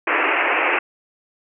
white band-pass noise, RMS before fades -19 dBFS, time 0.07-0.79 s, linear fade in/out 5 ms, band 290 to 2700 Hz, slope 96 dB/octave, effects none

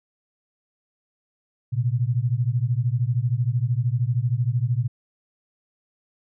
sine beating tone pair, 116 / 129 Hz, A#2 / C3, -8 / -24 cents, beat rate 13 Hz, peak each -22 / -23 dBFS, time 1.72-4.88 s, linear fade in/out 20 ms, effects none

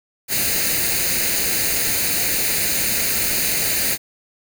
white noise with comb filter, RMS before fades -20 dBFS, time 0.28-3.98 s, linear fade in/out 50 ms, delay 0.45 ms, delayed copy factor +0.65, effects none

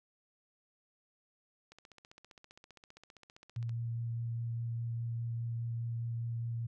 click train, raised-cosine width 0.2 ms, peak -37 dBFS, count 31, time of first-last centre 1.72-3.694 s, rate 15.2 Hz
sine tone with vibrato, 116.54 Hz, A#2, in tune, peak -34 dBFS, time 3.56-6.67 s, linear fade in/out 10 ms, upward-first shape sine, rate 4.9 Hz, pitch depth 9 cents each way
effects none

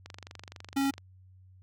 click train, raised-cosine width 0.2 ms, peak -26 dBFS, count 23, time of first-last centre 0.06-0.981 s, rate 23.9 Hz
square tone, 274.7 Hz, C#4, 16 cents flat, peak -26 dBFS, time 0.76-0.91 s, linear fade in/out 10 ms
effects added 93 Hz sine -53 dBFS peak until 1.62 s

